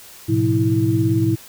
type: tone cluster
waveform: sine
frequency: 109.1 / 127 / 174.7 / 325.5 Hz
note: A2 / B2 / F3 / E4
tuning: -14 / +49 / +1 / -22 cents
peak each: -19 / -21 / -27 / -18 dBFS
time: 0.28-1.36 s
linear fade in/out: 20 ms
effects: white hiss -42 dBFS RMS until 1.48 s